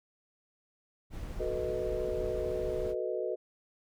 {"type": "noise", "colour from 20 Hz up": "brown", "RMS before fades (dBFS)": -40, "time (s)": [1.1, 2.95], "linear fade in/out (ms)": 50}
{"type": "chord", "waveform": "sine", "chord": "B dominant seventh", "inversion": "second", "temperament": "equal", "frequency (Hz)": [370, 440, 493.9, 622.3], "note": ["F#4", "A4", "B4", "D#5"], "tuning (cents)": [0, 0, 0, 0], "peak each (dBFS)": [-36, -37, -36, -37], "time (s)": [1.39, 3.36], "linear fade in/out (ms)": 20}
{"effects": []}